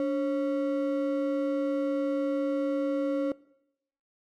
triangle ring-modulated tone, 415.3 Hz, G#4, in tune, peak -20 dBFS, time 0-3.32 s, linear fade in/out 2 ms, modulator 127 Hz, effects noise-tail reverb RT60 0.8 s tail -22 dB re dry + AAC 64 kbps

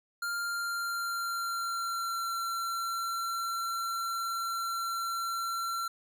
square tone with pitch glide, 1398 to 1359.8 Hz, F6 to F6, +1 to -47 cents, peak -32 dBFS, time 0.22-5.88 s, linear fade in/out 5 ms, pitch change -48 cents, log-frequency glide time 0.35-2.32 s, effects none

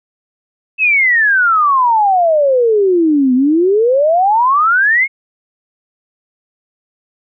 sine exponential two-way sweep, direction down then up, 2648 to 246.9 to 2213 Hz, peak -8 dBFS, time 0.78-5.08 s, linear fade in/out 50 ms, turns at 3.34 s, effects none

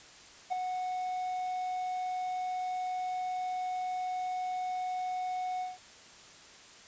triangle tone with ADSR envelope, 736 Hz, F#5, 9 cents flat, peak -24 dBFS, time 0.5-5.78 s, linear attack 26 ms, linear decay 3 ms, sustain -6 dB, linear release 170 ms, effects white hiss -53 dBFS RMS until 6.87 s + resampled to 16000 Hz

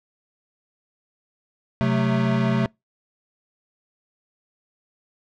square chord, F# diminished, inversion second, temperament equal, 130.81 / 185 / 220 Hz, C3 / F#3 / A3, 0 / 0 / 0 cents, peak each -23 / -26 / -23 dBFS, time 1.81-2.66 s, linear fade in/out 0 ms, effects noise-tail reverb RT60 0.2 s tail -26 dB re dry + low-pass 3000 Hz 12 dB/octave

